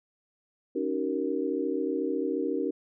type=chord; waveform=sine; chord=D# minor seventh; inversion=third; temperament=equal with one note detuned; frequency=277.2 / 311.1 / 379.7 / 466.2 Hz; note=C#4 / D#4 / F#4 / A#4; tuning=0 / 0 / +45 / 0 cents; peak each=-32 dBFS; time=0.75-2.71 s; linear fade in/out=10 ms; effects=none